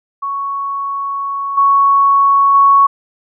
sine tone with level steps, 1111 Hz, C#6, 4 cents sharp, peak -17 / -7 / -5 dBFS, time 0.22-2.87 s, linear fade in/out 10 ms, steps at 1.57 / 2.54 s, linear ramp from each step 10 ms, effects none

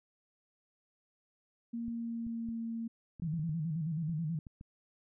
sine tone with pitch glide, 233.1 to 228.7 Hz, A#3 to A#3, 0 to -33 cents, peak -35 dBFS, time 1.73-2.88 s, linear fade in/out 10 ms, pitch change -33 cents, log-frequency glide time 1.84-2.58 s
clicks, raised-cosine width 5 ms, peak -36 dBFS, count 11, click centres 1.882 / 2.267 / 2.488 / 3.198 / 3.243 / 3.34 / 3.396 / 3.494 / 4.096 / 4.468 / 4.611 s
sine tone with vibrato, 159.9 Hz, D#3, 48 cents sharp, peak -32 dBFS, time 3.22-4.39 s, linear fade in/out 2 ms, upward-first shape square, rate 9.3 Hz, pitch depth 90 cents each way
effects none

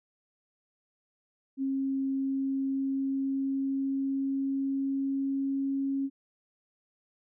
sine tone with pitch glide, 269.8 to 273.4 Hz, C#4 to C#4, -47 to -24 cents, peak -27 dBFS, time 1.57-6.1 s, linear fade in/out 50 ms, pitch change +23 cents, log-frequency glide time 2.19-5.77 s, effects none

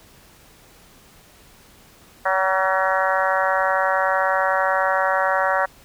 harmonic tone with a mistuned harmonic, 189.2 Hz, F#3, 39 cents sharp, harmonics 3 / 4 / 5 / 6 / 7 / 8 / 9 / 10, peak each -23 / -24 / -25 / -26 / -26 / -27 / -28 / -28 dBFS, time 2.25-5.66 s, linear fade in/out 10 ms, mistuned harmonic 7, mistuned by +43 cents, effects pink hiss -50 dBFS RMS until 5.84 s

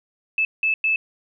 sine tone bursts at uneven times, 2618 Hz, E7, 13 cents flat, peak -17 dBFS, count 3, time 0.38-0.45 / 0.63-0.74 / 0.84-0.96 s, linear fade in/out 2 ms, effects none

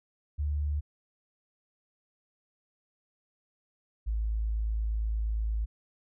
sine tone pair in turn, 73.42 / 54.28 Hz, D2 / A1, 0 / -23 cents, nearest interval perfect fourth, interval 523 cents, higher first, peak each -27 dBFS, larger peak neither, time 0.38-0.81 / 4.06-5.66 s, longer second, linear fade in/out 20 ms, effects none

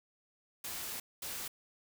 white noise bursts at uneven times, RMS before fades -41 dBFS, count 2, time 0.64-1 / 1.22-1.48 s, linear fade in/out 5 ms, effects none

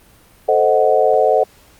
sine chord, A diminished seventh, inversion none, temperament equal, 440 / 523.3 / 622.3 / 740 Hz, A4 / C5 / Eb5 / Gb5, 0 / 0 / 0 / 0 cents, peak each -16 dBFS, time 0.48-1.44 s, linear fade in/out 10 ms, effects pink hiss -49 dBFS RMS until 1.79 s + Opus 32 kbps

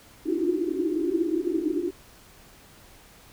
pink band-pass noise, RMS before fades -26 dBFS, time 0.25-1.91 s, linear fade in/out 10 ms, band 300 to 370 Hz, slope 96 dB/octave, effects pink hiss -52 dBFS RMS until 3.32 s

